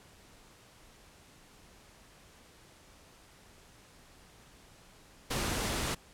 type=noise; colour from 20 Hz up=pink; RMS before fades=-33 dBFS; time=5.3-5.95 s; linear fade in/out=10 ms; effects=pink hiss -58 dBFS RMS until 6.13 s + low-pass 11000 Hz 12 dB/octave

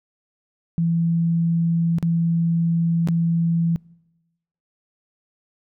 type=tone with dropouts; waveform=sine; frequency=167.3 Hz; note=E3; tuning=26 cents sharp; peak=-17 dBFS; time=0.78-3.76 s; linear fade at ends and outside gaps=0 ms; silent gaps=1.985-2.027 / 3.074-3.086 s; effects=noise-tail reverb RT60 1.0 s tail -25 dB re dry

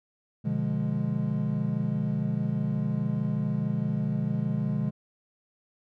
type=chord; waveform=triangle; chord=B diminished seventh; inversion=none; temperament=equal with one note detuned; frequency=123.47 / 148.28 / 174.61 / 207.7 Hz; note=B2 / D3 / F3 / Ab3; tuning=0 / +17 / 0 / 0 cents; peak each=-30 / -28 / -31 / -28 dBFS; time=0.44-4.91 s; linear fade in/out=20 ms; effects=none

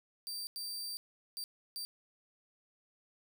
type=tone bursts at uneven times; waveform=sawtooth; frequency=4674 Hz; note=D8; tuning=9 cents flat; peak=-36 dBFS; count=4; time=0.27-0.47 / 0.56-0.97 / 1.37-1.44 / 1.76-1.85 s; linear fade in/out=0 ms; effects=none

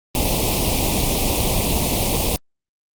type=band-stop noise; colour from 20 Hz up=pink; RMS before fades=-19 dBFS; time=0.15-2.36 s; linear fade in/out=0 ms; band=1000 to 2300 Hz; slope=48 dB/octave; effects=Opus 32 kbps

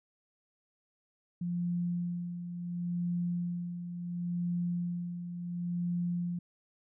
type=tone with tremolo; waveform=sine; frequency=174.61 Hz; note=F3; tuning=in tune; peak=-29 dBFS; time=1.41-6.39 s; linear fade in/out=5 ms; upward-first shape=sine; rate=0.71 Hz; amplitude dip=60%; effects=none

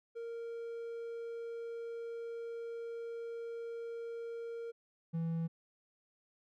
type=tone pair in turn; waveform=triangle; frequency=464.1 / 164.99 Hz; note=A#4 / E3; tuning=-8 / +2 cents; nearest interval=octave + tritone; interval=1790 cents; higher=first; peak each=-38 / -31 dBFS; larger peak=second; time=0.15-4.72 / 5.13-5.48 s; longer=first; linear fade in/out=20 ms; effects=none

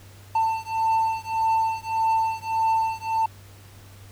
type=beating tone pair; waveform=triangle; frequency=892 / 893.7 Hz; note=A5 / A5; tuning=+23 / +27 cents; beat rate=1.7 Hz; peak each=-22 dBFS; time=0.35-3.26 s; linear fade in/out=5 ms; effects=added 98 Hz sine -45 dBFS peak until 4.11 s + pink hiss -51 dBFS RMS until 4.11 s

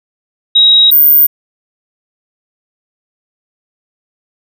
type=tone pair in turn; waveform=sine; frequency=3815 / 14474 Hz; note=A#7 / A9; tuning=+39 / +48 cents; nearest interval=octave + major seventh; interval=2309 cents; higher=second; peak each=-3 dBFS; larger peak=neither; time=0.55-0.91 / 0.91-1.27 s; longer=neither; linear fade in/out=10 ms; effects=none

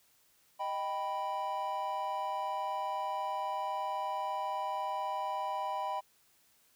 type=chord; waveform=triangle; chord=Eb augmented; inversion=none; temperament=equal; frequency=622.3 / 784 / 987.8 Hz; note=Eb5 / G5 / B5; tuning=0 / 0 / 0 cents; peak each=-39 / -35 / -34 dBFS; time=0.59-6.01 s; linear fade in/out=20 ms; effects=white hiss -68 dBFS RMS until 6.75 s

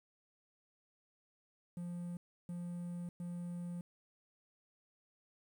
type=tone bursts at uneven times; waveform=triangle; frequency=174.61 Hz; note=F3; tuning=in tune; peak=-38 dBFS; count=3; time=1.77-2.17 / 2.49-3.09 / 3.2-3.81 s; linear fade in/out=2 ms; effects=11-bit

